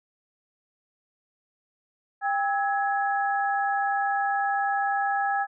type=tone cluster; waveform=sine; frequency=797 / 1300 / 1676 Hz; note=G5 / E6 / G#6; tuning=+28 / -24 / +15 cents; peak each=-24 / -33 / -29 dBFS; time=2.21-5.47 s; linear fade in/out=50 ms; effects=none